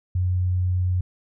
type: tone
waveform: sine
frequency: 90.9 Hz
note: F#2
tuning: 30 cents flat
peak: -19 dBFS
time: 0.15-1.01 s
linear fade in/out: 5 ms
effects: none